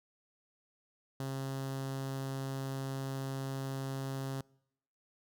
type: tone with notch filter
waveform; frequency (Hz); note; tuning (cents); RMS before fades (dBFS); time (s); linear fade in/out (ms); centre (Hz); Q
sawtooth; 134.9; C#3; -47; -38; 1.2-4.41; 2; 2300; 1.8
effects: noise-tail reverb RT60 0.8 s tail -26 dB re dry